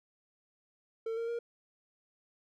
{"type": "tone with pitch steps", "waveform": "triangle", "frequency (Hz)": [451, 461.5, 469.2], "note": ["A4", "A#4", "A#4"], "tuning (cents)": [43, -17, 11], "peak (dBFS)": -31, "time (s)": [1.06, 1.39], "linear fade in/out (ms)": 5, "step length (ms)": 110, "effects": []}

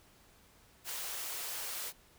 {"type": "high-pass noise", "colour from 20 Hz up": "white", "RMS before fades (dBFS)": -40, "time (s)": [0.84, 1.93], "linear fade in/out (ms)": 50, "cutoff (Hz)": 420, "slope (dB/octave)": 24, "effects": ["pink hiss -63 dBFS RMS until 2.18 s"]}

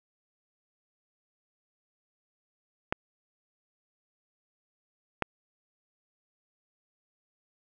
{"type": "clicks", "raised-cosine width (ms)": 0.5, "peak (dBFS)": -11, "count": 2, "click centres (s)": [2.925, 5.223], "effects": []}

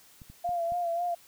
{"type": "clicks", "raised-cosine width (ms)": 5, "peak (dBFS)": -35, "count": 4, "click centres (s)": [0.218, 0.3, 0.492, 0.721]}
{"type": "tone with vibrato", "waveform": "sine", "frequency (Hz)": 690, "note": "F5", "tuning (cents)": -21, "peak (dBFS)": -27, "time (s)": [0.44, 1.15], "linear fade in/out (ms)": 10, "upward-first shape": "sine", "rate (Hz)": 3.7, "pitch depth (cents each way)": 45}
{"effects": ["white hiss -57 dBFS RMS until 1.27 s"]}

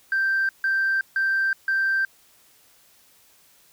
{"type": "tone bursts", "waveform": "sine", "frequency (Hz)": 1568, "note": "G6", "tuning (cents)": 0, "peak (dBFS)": -18, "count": 4, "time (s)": [0.12, 2.05], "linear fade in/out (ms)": 2, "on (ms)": 370, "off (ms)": 150, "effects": ["tanh soft clip ceiling -16 dBFS", "white hiss -57 dBFS RMS until 3.72 s"]}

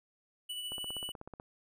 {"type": "tone with tremolo", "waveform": "square", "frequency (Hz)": 2960, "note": "F#7", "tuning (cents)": 0, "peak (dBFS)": -37, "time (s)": [0.49, 1.12], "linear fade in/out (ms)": 10, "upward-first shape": "sine", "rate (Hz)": 13, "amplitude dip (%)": 35}
{"type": "click train", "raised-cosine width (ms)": 1, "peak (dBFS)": -31, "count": 12, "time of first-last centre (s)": [0.72, 1.399], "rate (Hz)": 16.2}
{"effects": []}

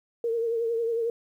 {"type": "tone with vibrato", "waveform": "sine", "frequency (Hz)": 460.9, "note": "A#4", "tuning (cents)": -20, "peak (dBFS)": -24, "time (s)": [0.24, 1.1], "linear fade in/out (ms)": 2, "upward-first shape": "triangle", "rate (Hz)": 11, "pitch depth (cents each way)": 52, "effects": ["10-bit"]}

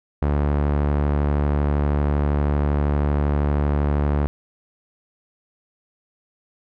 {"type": "tone with low-pass filter", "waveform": "sawtooth", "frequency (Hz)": 72.7, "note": "D2", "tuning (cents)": -17, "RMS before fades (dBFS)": -20, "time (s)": [0.22, 4.27], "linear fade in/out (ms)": 0, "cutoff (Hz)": 1300, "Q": 0.73, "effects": []}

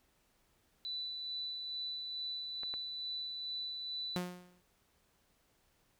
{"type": "tone with tremolo", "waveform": "sine", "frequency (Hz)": 3979, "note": "B7", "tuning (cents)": 12, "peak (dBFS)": -37, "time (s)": [0.85, 4.17], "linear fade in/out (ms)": 0, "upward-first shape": "sine", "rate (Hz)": 2.3, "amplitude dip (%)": 30}
{"type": "clicks", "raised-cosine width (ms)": 0.5, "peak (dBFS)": [-33, -32], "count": 2, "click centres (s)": [2.633, 2.739]}
{"type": "tone with exponential decay", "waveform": "sawtooth", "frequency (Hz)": 179.1, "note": "F3", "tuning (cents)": 44, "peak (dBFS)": -28, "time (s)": [4.16, 4.62], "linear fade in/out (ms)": 0, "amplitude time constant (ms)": 100}
{"effects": ["pink hiss -73 dBFS RMS until 5.99 s"]}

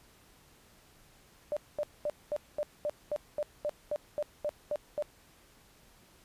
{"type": "tone bursts", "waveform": "sine", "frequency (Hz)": 594, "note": "D5", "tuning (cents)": 20, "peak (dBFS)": -29, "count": 14, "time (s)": [1.52, 5.024], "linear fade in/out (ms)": 0, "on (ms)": 46, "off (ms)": 220, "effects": ["pink hiss -61 dBFS RMS until 6.24 s", "resampled to 32000 Hz"]}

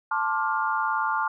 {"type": "chord", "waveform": "sine", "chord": "D minor seventh", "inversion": "second", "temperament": "just", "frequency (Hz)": [881, 1057.2, 1174.7, 1409.6], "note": ["A5", "C6", "D6", "F6"], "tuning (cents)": [2, 18, 0, 16], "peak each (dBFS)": [-27, -30, -29, -28], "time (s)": [0.11, 1.28], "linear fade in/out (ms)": 5, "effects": []}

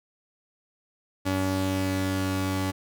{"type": "tone pair together", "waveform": "sawtooth", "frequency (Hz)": [94.8, 284.6], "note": ["F#2", "C#4"], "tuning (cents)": [43, 46], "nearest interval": "octave + perfect fifth", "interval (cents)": 1903, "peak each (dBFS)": [-24, -24], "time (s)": [1.25, 2.72], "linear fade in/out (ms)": 20, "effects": []}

